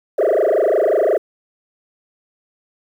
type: tone with frequency modulation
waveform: sine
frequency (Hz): 523.3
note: C5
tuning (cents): 0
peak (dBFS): -10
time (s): 0.18-1.18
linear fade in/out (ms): 10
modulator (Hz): 25.6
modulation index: 5.6
effects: tanh soft clip ceiling -11 dBFS + 8-bit